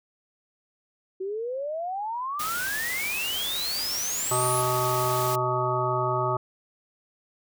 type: exponential sweep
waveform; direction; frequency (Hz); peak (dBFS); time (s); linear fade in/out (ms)
sine; up; 370 to 10700; -28; 1.2-4.62; 10
type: noise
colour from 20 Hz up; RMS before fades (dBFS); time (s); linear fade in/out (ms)
white; -33; 2.39-5.36; 10
type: harmonic tone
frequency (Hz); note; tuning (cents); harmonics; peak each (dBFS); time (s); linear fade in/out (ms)
125.5; B2; +28; 1 / 3 / 5 / 7 / 9 / 10; -30 / -30 / -30 / -30 / -30 / -30; 4.31-6.37; 5
effects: none